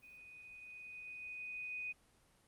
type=tone with level ramp; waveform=sine; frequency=2489 Hz; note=D#7; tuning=in tune; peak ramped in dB=-55 to -39 dBFS; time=0.02-1.93 s; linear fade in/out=20 ms; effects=pink hiss -70 dBFS RMS until 2.47 s + Opus 32 kbps